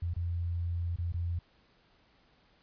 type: tone with dropouts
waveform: sine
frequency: 86 Hz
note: F2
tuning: 26 cents flat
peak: -30 dBFS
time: 0.02-1.39 s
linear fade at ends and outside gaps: 5 ms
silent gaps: 0.137-0.163 / 0.961-0.985 / 1.123-1.141 s
effects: pink hiss -66 dBFS RMS until 2.62 s + resampled to 11025 Hz